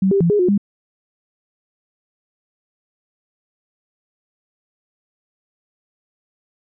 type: tone with pitch steps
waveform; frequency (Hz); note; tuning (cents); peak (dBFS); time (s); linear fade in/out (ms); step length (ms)
sine; 191.3 / 394.8 / 169.6 / 414.3 / 360.3 / 202.2; G3 / G4 / E3 / G#4 / F#4 / G#3; -42 / +12 / +50 / -4 / -46 / -46; -12; 0.02-0.578; 5; 93
effects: none